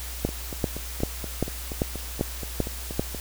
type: two click trains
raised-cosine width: 2 ms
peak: -9 / -20 dBFS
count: 8 / 13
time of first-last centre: 0.25-2.995 / 0.29-3.147 s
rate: 2.55 / 4.2 Hz
effects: added 60 Hz sine -35 dBFS peak until 3.2 s + white hiss -38 dBFS RMS until 3.2 s